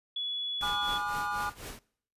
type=tone; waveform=sine; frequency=3400 Hz; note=G#7; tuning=40 cents sharp; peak=-31 dBFS; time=0.16-0.98 s; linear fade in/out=5 ms
type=noise with tremolo; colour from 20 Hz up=pink; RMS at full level=-40 dBFS; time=0.61-1.79 s; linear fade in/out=0 ms; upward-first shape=triangle; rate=4 Hz; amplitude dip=90%
type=chord; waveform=triangle; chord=G# diminished seventh; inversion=none; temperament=just; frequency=830.6 / 996.7 / 1196.1 / 1435.3 Hz; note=G#5 / B5 / D6 / F6; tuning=0 / +16 / +31 / +47 cents; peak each=-33 / -39 / -33 / -33 dBFS; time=0.62-1.5 s; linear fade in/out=10 ms
effects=noise-tail reverb RT60 0.6 s tail -23 dB re dry + resampled to 32000 Hz